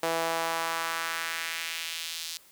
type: tone with high-pass filter sweep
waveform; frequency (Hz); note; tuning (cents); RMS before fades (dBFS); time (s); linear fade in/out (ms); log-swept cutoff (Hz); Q
sawtooth; 164.81; E3; 0; -32; 0.03-2.37; 0; 550 to 4300; 1.5
effects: white hiss -57 dBFS RMS until 2.51 s